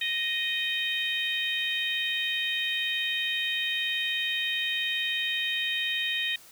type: harmonic tone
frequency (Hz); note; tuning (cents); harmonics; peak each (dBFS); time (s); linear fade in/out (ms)
621; D#5; -3; 3 / 4 / 5 / 6; -32 / -32 / -32 / -32; 0.01-6.36; 5
effects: white hiss -52 dBFS RMS until 6.51 s